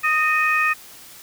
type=tone cluster; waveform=sine; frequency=1244 / 1837 / 2506 Hz; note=D#6 / A#6 / D#7; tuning=-1 / -26 / +12 cents; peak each=-20 dBFS; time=0.03-0.74 s; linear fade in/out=20 ms; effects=tanh soft clip ceiling -8 dBFS + white hiss -43 dBFS RMS until 1.22 s